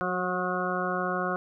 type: harmonic tone with a mistuned harmonic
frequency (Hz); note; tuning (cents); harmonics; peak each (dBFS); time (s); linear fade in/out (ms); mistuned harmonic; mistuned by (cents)
181.3; F#3; -35; 1 / 2 / 3 / 4 / 6 / 7 / 8; -34 / -34 / -34 / -34 / -34 / -34 / -34; 0.01-1.36; 0; 2; +19
effects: none